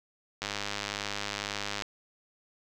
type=click train; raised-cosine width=0.2 ms; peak=-15 dBFS; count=144; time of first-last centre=0.42-1.822 s; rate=102 Hz; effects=none